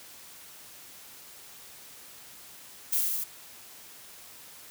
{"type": "noise with echo", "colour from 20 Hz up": "violet", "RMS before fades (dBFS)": -26, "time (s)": [2.92, 3.01], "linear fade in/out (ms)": 10, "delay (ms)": 77, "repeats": 3, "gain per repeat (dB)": -2, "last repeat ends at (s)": 3.241, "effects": ["white hiss -49 dBFS RMS until 4.7 s", "high-pass 60 Hz 12 dB/octave"]}